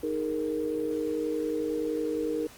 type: chord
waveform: sine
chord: D# suspended fourth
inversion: none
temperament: equal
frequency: 311.1 / 415.3 / 466.2 Hz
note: D#4 / G#4 / A#4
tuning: 0 / 0 / 0 cents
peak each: -31 / -35 / -30 dBFS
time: 0.03-2.47 s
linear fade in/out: 5 ms
effects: pink hiss -50 dBFS RMS until 2.57 s + Opus 32 kbps